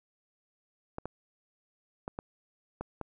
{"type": "clicks", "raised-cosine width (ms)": 1, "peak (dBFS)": -22, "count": 6, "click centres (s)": [0.984, 1.056, 2.079, 2.189, 2.81, 3.013], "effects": []}